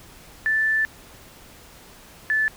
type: tone pair in turn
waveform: sine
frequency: 1760 / 1744.8 Hz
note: A6 / A6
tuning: 0 / -15 cents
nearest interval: unison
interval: 15 cents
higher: first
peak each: -18 dBFS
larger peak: neither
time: 0.46-0.85 / 2.3-2.48 s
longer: first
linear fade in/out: 0 ms
effects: pink hiss -47 dBFS RMS until 2.56 s